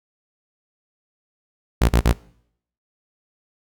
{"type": "tone bursts", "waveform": "sawtooth", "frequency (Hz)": 58.3, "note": "A#1", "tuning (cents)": 1, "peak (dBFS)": -9, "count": 3, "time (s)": [1.81, 2.129], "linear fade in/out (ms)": 10, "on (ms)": 79, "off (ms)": 41, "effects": ["noise-tail reverb RT60 0.7 s tail -23 dB re dry"]}